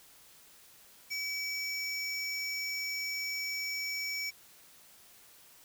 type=tone pair together; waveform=square; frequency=2285 / 5435 Hz; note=D7 / F8; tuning=-48 / -48 cents; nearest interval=octave + minor third; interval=1500 cents; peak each=-36 / -39 dBFS; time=1.1-4.31 s; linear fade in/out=20 ms; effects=white hiss -58 dBFS RMS until 5.64 s

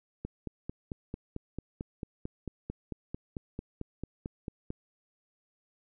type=click train; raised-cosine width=3 ms; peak=-23 dBFS; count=21; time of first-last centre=0.25-4.704 s; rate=4.49 Hz; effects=none

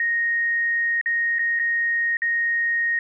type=tone with dropouts; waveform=sine; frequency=1864.7 Hz; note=A#6; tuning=in tune; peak=-19 dBFS; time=0-2.99 s; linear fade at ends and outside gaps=2 ms; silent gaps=1.013-1.059 / 1.386-1.392 / 1.591-1.596 / 2.17-2.219 s; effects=none

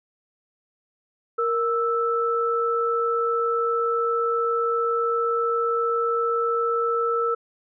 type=tone pair together; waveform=sine; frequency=466.2 / 1318.6 Hz; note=A#4 / E6; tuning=0 / 0 cents; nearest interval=octave + tritone; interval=1800 cents; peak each=-23 dBFS; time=1.38-7.35 s; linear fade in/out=10 ms; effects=none

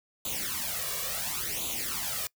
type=noise with flanger; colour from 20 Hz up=white; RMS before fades=-33 dBFS; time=0.25-2.27 s; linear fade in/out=2 ms; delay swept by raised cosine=0.28 to 1.78 ms; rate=0.71 Hz; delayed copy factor=+0.8; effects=noise-tail reverb RT60 0.1 s tail -23 dB re dry

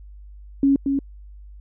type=tone with echo; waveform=sine; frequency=276.1 Hz; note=C#4; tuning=7 cents flat; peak=-13 dBFS; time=0.63-0.76 s; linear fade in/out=2 ms; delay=230 ms; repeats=1; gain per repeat=-5 dB; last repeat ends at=0.99 s; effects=added 50 Hz sine -39 dBFS peak until 1.6 s

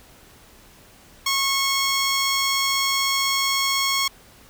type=tone; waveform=10% pulse; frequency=1094 Hz; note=C#6; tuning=23 cents flat; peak=-11 dBFS; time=1.26-4.08 s; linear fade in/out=5 ms; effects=pink hiss -50 dBFS RMS until 4.49 s

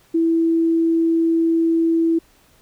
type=tone; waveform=sine; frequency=329.6 Hz; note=E4; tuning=in tune; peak=-14 dBFS; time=0.14-2.19 s; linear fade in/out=10 ms; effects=pink hiss -55 dBFS RMS until 2.61 s

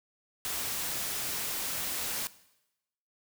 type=noise; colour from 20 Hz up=white; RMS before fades=-34 dBFS; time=0.45-2.27 s; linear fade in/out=0 ms; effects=noise-tail reverb RT60 0.9 s tail -18 dB re dry

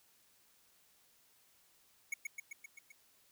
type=tone with echo; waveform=square; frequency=2217 Hz; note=C#7; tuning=in tune; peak=-35 dBFS; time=2.12-2.14 s; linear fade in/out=5 ms; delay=130 ms; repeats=6; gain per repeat=-3 dB; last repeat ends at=2.92 s; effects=white hiss -69 dBFS RMS until 3.31 s

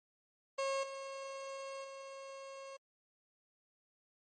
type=tone with level steps; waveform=30% pulse; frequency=543 Hz; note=C#5; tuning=36 cents flat; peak=-31 / -40 / -44 dBFS; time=0.58-2.77 s; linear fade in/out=10 ms; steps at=0.83 / 1.84 s; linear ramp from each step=5 ms; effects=MP3 32 kbps

